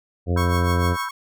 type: harmonic tone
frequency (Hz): 87.7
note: F2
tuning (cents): +8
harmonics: 1 / 2 / 3 / 4 / 5 / 6 / 7 / 8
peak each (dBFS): -19 / -27 / -29 / -31 / -30 / -32 / -39 / -37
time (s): 0.26-0.97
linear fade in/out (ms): 50
type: chord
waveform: sine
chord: E minor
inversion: second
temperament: equal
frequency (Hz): 987.8 / 1318.5 / 1568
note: B5 / E6 / G6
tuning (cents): 0 / 0 / 0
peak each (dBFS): -29 / -32 / -32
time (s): 0.36-1.09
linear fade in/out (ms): 5
type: tone with tremolo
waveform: sawtooth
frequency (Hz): 1099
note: C#6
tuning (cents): -15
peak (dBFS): -21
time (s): 0.37-1.11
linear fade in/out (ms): 5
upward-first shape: triangle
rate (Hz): 6.7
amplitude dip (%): 80
effects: none